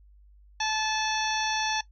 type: harmonic tone with a mistuned harmonic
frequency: 869 Hz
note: A5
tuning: 22 cents flat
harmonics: 1 / 2 / 3 / 4 / 5 / 6 / 7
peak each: -29 / -32 / -34 / -35 / -36 / -37 / -37 dBFS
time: 0.6-1.81 s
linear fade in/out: 5 ms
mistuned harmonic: 6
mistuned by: +110 cents
effects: noise-tail reverb RT60 0.1 s tail -18 dB re dry + added 50 Hz sine -52 dBFS peak until 1.91 s